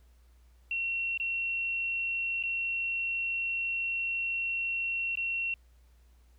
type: tone with dropouts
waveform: sine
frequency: 2726 Hz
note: F7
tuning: 43 cents flat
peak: -29 dBFS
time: 0.71-5.54 s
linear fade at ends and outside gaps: 2 ms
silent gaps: 1.176-1.199 / 2.428-2.436 / 5.155-5.172 s
effects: added 60 Hz sine -57 dBFS peak until 6.38 s + pink hiss -71 dBFS RMS until 6.38 s